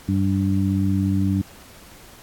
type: harmonic tone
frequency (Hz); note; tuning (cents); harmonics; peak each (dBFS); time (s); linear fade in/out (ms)
96.9; G2; -20; 1 / 2 / 3; -21 / -21 / -24; 0.08-1.42; 10
effects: pink hiss -46 dBFS RMS until 2.22 s + AAC 64 kbps